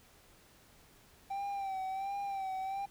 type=tone with vibrato; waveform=triangle; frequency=780 Hz; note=G5; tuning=9 cents flat; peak=-33 dBFS; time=1.3-2.86 s; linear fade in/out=10 ms; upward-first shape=sine; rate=1.4 Hz; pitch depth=51 cents each way; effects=pink hiss -62 dBFS RMS until 2.9 s